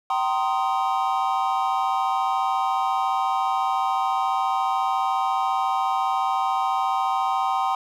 triangle chord, C minor seventh, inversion second, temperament equal with one note detuned, 771.9 / 932.3 / 1046.5 / 1244.5 Hz, G5 / Bb5 / C6 / Eb6, -27 / 0 / 0 / 0 cents, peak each -22 / -26 / -24 / -27 dBFS, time 0.1-7.75 s, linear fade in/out 2 ms, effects none

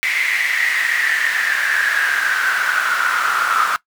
brown noise with high-pass filter sweep, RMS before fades -18 dBFS, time 0.03-3.76 s, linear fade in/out 0 ms, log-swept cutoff 2100 to 1300 Hz, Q 10, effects noise-tail reverb RT60 0.1 s tail -18 dB re dry

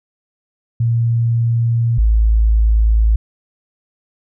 sine tone pair in turn, 116.54 / 54.64 Hz, A#2 / A1, 0 / -11 cents, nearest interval octave + minor second, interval 1311 cents, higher first, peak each -12 / -9 dBFS, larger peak second, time 0.8-1.98 / 1.98-3.16 s, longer neither, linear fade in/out 5 ms, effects none

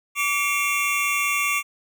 square tone cluster, 1150 / 2165 / 2360 / 2740 Hz, D6 / C#7 / D7 / F7, -37 / -41 / +8 / -34 cents, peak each -27 dBFS, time 0.15-1.63 s, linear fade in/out 50 ms, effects none

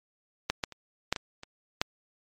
clicks, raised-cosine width 0.2 ms, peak -8 / -11 / -27 / -7 / -15 / -25 / -7 dBFS, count 7, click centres 0.5 / 0.638 / 0.723 / 1.126 / 1.162 / 1.434 / 1.815 s, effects MP3 64 kbps

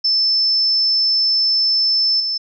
sine tone with level steps, 5280 Hz, E8, 2 cents sharp, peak -13 / -18 dBFS, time 0.04-2.38 s, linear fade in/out 10 ms, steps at 2.2 s, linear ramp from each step 2 ms, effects none

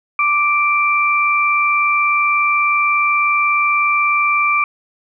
sine tone pair together, 1174.5 / 2349 Hz, D6 / D7, 0 / 0 cents, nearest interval octave, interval 1200 cents, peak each -15 dBFS, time 0.19-4.64 s, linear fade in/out 2 ms, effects none

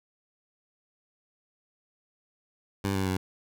15% pulse tone with pitch steps, 98.5 / 95.81 / 93.19 Hz, G2 / G2 / F#2, +9 / -39 / +13 cents, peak -20 dBFS, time 2.84-3.17 s, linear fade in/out 5 ms, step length 110 ms, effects none

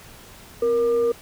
sine tone with frequency modulation, 469.2 Hz, A#4, 11 cents sharp, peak -17 dBFS, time 0.62-1.12 s, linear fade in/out 5 ms, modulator 729 Hz, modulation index 0.25, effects pink hiss -45 dBFS RMS until 1.21 s

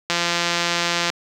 click train, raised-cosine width 0.2 ms, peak -3 dBFS, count 173, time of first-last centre 0.1-1.1 s, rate 172 Hz, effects high-pass 80 Hz 12 dB/octave + 7-bit

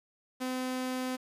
sawtooth tone, 255.9 Hz, C4, 38 cents flat, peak -28 dBFS, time 0.4-1.17 s, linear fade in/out 20 ms, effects resampled to 32000 Hz + 9-bit

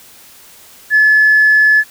sine tone, 1721 Hz, A6, 39 cents flat, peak -5 dBFS, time 0.9-1.84 s, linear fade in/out 50 ms, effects tanh soft clip ceiling -2 dBFS + white hiss -41 dBFS RMS until 1.9 s

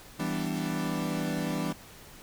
40% pulse chord, E minor seventh, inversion none, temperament equal, 164.81 / 196 / 246.9 / 293.7 Hz, E3 / G3 / B3 / D4, 0 / 0 / 0 / 0 cents, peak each -33 / -34 / -35 / -34 dBFS, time 0.19-1.73 s, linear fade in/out 10 ms, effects pink hiss -50 dBFS RMS until 2.22 s

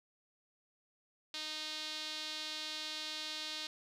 sawtooth tone with band-pass filter, 308.9 Hz, D#4, 12 cents flat, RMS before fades -42 dBFS, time 1.34-3.67 s, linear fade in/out 2 ms, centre 4000 Hz, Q 2.9, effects none

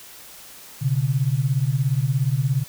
sine beating tone pair, 125.2 / 142.2 Hz, B2 / C#3, +24 / +45 cents, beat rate 17 Hz, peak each -21 / -21 dBFS, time 0.81-2.64 s, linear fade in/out 20 ms, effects white hiss -43 dBFS RMS until 2.68 s

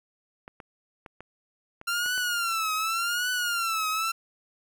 clicks, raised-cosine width 0.5 ms, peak -27 dBFS, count 7, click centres 0.479 / 0.602 / 1.062 / 1.206 / 1.814 / 2.061 / 2.178 s
sawtooth tone with vibrato, 1376 Hz, F6, 26 cents flat, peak -22 dBFS, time 1.87-4.12 s, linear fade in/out 10 ms, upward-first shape triangle, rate 0.87 Hz, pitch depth 150 cents each way
effects 10-bit

